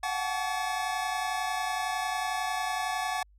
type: tone cluster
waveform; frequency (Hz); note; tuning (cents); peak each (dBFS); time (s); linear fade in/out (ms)
square; 729 / 760 / 861 / 1134 / 1721; F#5 / F#5 / A5 / C#6 / A6; -26 / +46 / -38 / +39 / -39; -35 / -36 / -37 / -37 / -37; 0.03-3.23; 5
effects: added 50 Hz sine -56 dBFS peak until 3.38 s + low-pass 11000 Hz 12 dB/octave